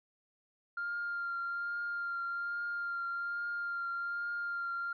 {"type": "tone with vibrato", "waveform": "sine", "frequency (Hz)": 1396.9, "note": "F6", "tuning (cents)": 0, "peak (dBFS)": -33, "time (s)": [0.77, 4.93], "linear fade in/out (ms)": 5, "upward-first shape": "triangle", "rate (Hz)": 1.2, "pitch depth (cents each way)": 19, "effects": ["tanh soft clip ceiling -30 dBFS"]}